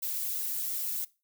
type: noise with flanger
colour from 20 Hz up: violet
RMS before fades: -33 dBFS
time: 0.02-1.05 s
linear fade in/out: 10 ms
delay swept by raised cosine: 1.4 to 2.8 ms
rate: 2.9 Hz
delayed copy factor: +0.9
effects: noise-tail reverb RT60 0.3 s tail -21 dB re dry

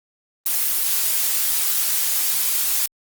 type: noise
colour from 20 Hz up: blue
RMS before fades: -20 dBFS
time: 0.46-2.86 s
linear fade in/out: 2 ms
effects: Opus 24 kbps

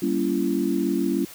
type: chord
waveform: sine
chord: G diminished seventh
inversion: none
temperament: just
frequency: 196 / 235.2 / 282.2 / 338.7 Hz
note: G3 / Bb3 / Db4 / Fb4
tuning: 0 / +16 / +31 / +47 cents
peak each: -27 / -28 / -25 / -25 dBFS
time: 0.02-1.25 s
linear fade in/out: 5 ms
effects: white hiss -43 dBFS RMS until 1.34 s

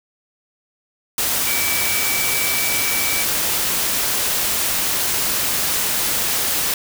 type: tone in noise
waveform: sine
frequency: 2302 Hz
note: D7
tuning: 35 cents flat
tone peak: -24 dBFS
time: 1.47-3.23 s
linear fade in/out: 2 ms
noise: white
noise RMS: -20 dBFS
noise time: 1.18-6.74 s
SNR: -7 dB
effects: none

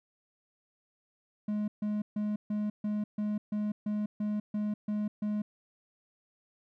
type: tone bursts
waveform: triangle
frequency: 209.9 Hz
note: G#3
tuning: 19 cents sharp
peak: -27 dBFS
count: 12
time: 1.48-5.42 s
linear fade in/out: 5 ms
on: 200 ms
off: 140 ms
effects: none

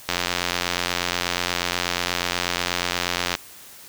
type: click train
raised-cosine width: 0.2 ms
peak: -4 dBFS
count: 289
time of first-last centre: 0.09-3.352 s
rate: 88.3 Hz
effects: white hiss -44 dBFS RMS until 3.88 s

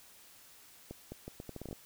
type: accelerating click train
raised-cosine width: 2 ms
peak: -29 dBFS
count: 11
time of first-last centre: 0.91-1.729 s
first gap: 210 ms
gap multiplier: 0.76
effects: white hiss -58 dBFS RMS until 1.85 s

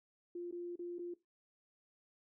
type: tone with dropouts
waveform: sine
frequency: 349.2 Hz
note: F4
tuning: in tune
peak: -40 dBFS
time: 0.35-1.14 s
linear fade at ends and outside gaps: 5 ms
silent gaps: 0.512-0.524 / 0.758-0.791 / 0.985-0.991 s
effects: noise-tail reverb RT60 0.2 s tail -18 dB re dry

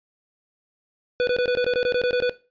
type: tone bursts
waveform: square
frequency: 493.9 Hz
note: B4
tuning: in tune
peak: -19 dBFS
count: 12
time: 1.2-2.295 s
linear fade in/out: 0 ms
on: 72 ms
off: 21 ms
effects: noise-tail reverb RT60 0.3 s tail -17 dB re dry + resampled to 11025 Hz

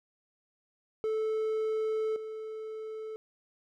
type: tone with level steps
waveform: triangle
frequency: 437.3 Hz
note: A4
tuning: 11 cents flat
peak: -26 / -35 dBFS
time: 1.04-3.16 s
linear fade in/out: 0 ms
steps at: 2.16 s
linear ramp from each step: 2 ms
effects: none

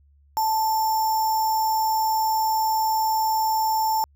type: tone with sample-and-hold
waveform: sine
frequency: 880 Hz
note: A5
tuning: in tune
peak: -19 dBFS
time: 0.37-4.04 s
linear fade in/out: 0 ms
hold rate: 6300 Hz
effects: added 71 Hz sine -54 dBFS peak until 4.15 s

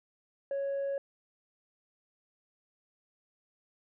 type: tone with tanh clipping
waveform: sine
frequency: 554.4 Hz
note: C#5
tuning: in tune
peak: -31 dBFS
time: 0.51-0.98 s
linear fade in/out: 2 ms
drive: 1 dB
effects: none

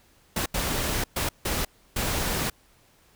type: noise bursts at uneven times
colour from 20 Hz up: pink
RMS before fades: -27 dBFS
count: 5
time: 0.36-0.46 / 0.54-1.04 / 1.16-1.29 / 1.45-1.65 / 1.96-2.5 s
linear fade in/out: 5 ms
effects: pink hiss -60 dBFS RMS until 3.15 s

